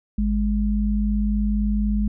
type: tone pair together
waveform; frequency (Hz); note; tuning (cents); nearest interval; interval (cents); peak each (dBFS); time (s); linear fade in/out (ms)
sine; 51.92 / 207.7; G#1 / G#3; 0 / 0; 2 octaves; 2400; -21 / -21; 0.18-2.08; 5
effects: none